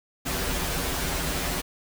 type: noise with comb filter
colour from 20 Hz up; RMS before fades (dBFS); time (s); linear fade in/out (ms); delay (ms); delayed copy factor
pink; -28; 0.25-1.62; 20; 9.4; -0.95
effects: none